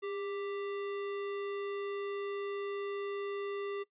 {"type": "tone with sample-and-hold", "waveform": "sine", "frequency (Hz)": 402.6, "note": "G4", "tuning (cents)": 46, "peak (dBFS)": -35, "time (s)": [0.02, 3.84], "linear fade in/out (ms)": 20, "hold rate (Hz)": 1575, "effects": ["noise-tail reverb RT60 0.1 s tail -20 dB re dry", "resampled to 8000 Hz"]}